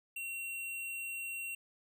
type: tone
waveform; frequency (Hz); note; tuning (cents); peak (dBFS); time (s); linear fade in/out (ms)
square; 2737; F7; -36; -39; 0.16-1.55; 5
effects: none